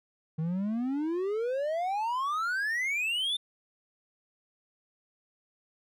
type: exponential sweep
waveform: triangle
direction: up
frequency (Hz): 154.1 to 3621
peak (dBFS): -26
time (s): 0.38-3.37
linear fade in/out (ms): 10
effects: none